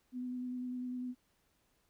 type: tone with vibrato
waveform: sine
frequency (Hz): 250.1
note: B3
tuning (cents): +22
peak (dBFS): -37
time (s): 0.12-1.15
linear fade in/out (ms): 50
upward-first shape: square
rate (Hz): 10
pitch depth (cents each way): 11
effects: pink hiss -75 dBFS RMS until 1.89 s